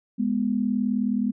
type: tone pair together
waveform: sine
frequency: 207.7 / 247 Hz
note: G#3 / B3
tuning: 0 / 0 cents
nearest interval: minor third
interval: 300 cents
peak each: -24 dBFS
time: 0.18-1.32 s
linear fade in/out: 20 ms
effects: none